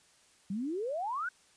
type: exponential sweep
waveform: sine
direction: up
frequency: 183.8 to 1545 Hz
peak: -32 dBFS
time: 0.5-1.29 s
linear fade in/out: 5 ms
effects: white hiss -64 dBFS RMS until 1.56 s + resampled to 22050 Hz